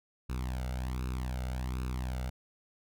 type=tone with flanger; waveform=sawtooth; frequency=63.2 Hz; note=B1; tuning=41 cents sharp; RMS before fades=-35 dBFS; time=0.29-2.3 s; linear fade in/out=10 ms; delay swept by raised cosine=0.76 to 1.42 ms; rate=1.3 Hz; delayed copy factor=+0.75; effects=none